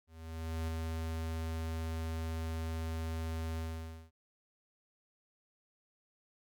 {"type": "tone with ADSR envelope", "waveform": "square", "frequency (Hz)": 81.1, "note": "E2", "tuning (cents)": -28, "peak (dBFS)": -34, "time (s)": [0.07, 4.11], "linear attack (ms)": 610, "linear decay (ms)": 6, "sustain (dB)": -2, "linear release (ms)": 530, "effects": []}